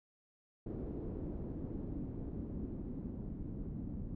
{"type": "noise with low-pass filter sweep", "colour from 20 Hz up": "pink", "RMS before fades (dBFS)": -42, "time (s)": [0.66, 4.15], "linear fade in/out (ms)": 5, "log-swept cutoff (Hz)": [360, 230], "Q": 1.6, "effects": []}